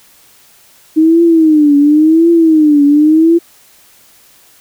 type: tone with vibrato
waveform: sine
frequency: 311.1 Hz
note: D#4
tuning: in tune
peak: -4 dBFS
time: 0.96-3.39 s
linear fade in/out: 20 ms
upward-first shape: triangle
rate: 0.93 Hz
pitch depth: 160 cents each way
effects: white hiss -45 dBFS RMS until 4.6 s